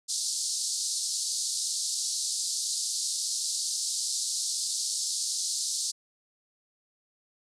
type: band-pass noise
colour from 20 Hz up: pink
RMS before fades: -31 dBFS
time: 0.08-5.92 s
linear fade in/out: 20 ms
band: 4200 to 9600 Hz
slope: 48 dB/octave
effects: none